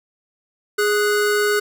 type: tone pair together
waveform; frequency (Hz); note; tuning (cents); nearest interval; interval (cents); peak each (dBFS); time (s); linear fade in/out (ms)
square; 415.3 / 1480; G#4 / F#6; 0 / 0; octave + minor seventh; 2200; -18 / -22; 0.78-1.6; 10
effects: none